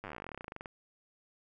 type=slowing click train; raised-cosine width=0.5 ms; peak=-27 dBFS; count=27; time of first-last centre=0.04-0.658 s; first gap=9 ms; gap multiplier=1.07; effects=none